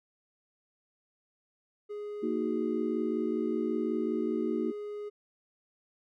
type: tone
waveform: triangle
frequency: 415.3 Hz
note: G#4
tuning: in tune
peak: -34 dBFS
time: 1.89-5.1 s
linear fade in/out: 20 ms
type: chord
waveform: sine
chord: D# minor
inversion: second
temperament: equal with one note detuned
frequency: 231.2 / 311.1 / 370 Hz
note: A#3 / D#4 / F#4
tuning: -14 / 0 / 0 cents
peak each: -33 dBFS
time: 2.22-4.72 s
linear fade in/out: 20 ms
effects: none